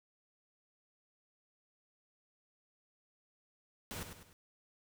pink noise with echo, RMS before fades -43 dBFS, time 3.91-4.03 s, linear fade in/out 0 ms, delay 100 ms, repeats 3, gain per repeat -7 dB, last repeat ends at 4.33 s, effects none

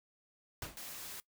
pink noise with exponential decay, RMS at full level -38 dBFS, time 0.62-0.85 s, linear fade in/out 2 ms, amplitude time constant 50 ms
white noise, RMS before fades -46 dBFS, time 0.77-1.2 s, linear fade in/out 0 ms
effects noise-tail reverb RT60 0.1 s tail -20 dB re dry

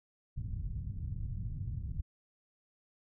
white low-pass noise, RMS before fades -38 dBFS, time 0.36-2.02 s, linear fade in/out 20 ms, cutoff 120 Hz, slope 24 dB/octave, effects none

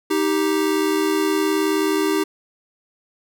square tone pair together, 312.9 / 392 Hz, D#4 / G4, +10 / 0 cents, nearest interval major third, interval 390 cents, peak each -21 dBFS, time 0.1-2.24 s, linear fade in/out 10 ms, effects none

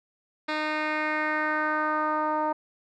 10% pulse tone with low-pass filter sweep, 306.9 Hz, D#4, 24 cents flat, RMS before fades -27 dBFS, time 0.48-2.53 s, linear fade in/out 10 ms, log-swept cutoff 3300 to 920 Hz, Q 2.6, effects none

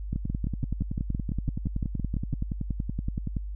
two click trains, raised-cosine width 5 ms, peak -17 / -17 dBFS, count 14 / 35, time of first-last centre 0.13-2.337 / 0.16-3.368 s, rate 5.89 / 10.6 Hz, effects added 50 Hz sine -32 dBFS peak until 3.55 s

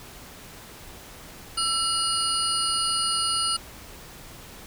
sine tone cluster, 1339 / 2888 / 4326 / 4842 / 9190 Hz, E6 / F#7 / C#8 / D#8 / D9, +27 / -43 / -43 / -48 / -39 cents, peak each -29 dBFS, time 1.57-3.57 s, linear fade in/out 10 ms, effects pink hiss -44 dBFS RMS until 4.66 s

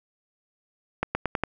accelerating click train, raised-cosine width 0.5 ms, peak -9 dBFS, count 5, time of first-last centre 1.03-1.436 s, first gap 120 ms, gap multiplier 0.89, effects none

